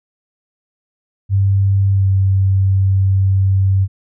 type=tone with pitch glide; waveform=sine; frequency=98.1 to 96.36 Hz; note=G2 to G2; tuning=+2 to -29 cents; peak=-10 dBFS; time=1.29-3.88 s; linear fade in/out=50 ms; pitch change=-31 cents; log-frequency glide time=1.92-2.07 s; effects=none